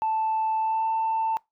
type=tone with pitch glide; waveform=sine; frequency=880 to 891.3 Hz; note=A5 to A5; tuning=0 to +22 cents; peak=-21 dBFS; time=0.02-1.37 s; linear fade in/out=0 ms; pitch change=+22 cents; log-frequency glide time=0.59-0.88 s; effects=noise-tail reverb RT60 0.2 s tail -24 dB re dry + tanh soft clip ceiling -19 dBFS